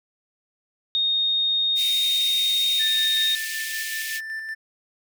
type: tone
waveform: sine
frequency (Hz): 3703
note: A#7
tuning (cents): -12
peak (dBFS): -19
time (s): 0.95-3.35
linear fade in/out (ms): 0
type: high-pass noise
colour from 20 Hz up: pink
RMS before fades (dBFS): -32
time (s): 1.75-4.21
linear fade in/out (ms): 50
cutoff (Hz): 2100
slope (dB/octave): 96
type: tone with tremolo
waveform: triangle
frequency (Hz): 1773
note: A6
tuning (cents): +13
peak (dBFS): -26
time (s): 2.79-4.55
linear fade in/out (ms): 20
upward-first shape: square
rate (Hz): 5.3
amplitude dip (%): 35
effects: none